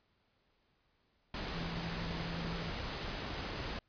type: tone in noise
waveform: sine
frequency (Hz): 167.9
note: E3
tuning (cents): +32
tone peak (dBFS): -41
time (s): 1.54-2.7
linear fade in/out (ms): 2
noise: pink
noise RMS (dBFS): -40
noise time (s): 1.34-3.79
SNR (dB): -4
effects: pink hiss -75 dBFS RMS until 3.88 s + resampled to 11025 Hz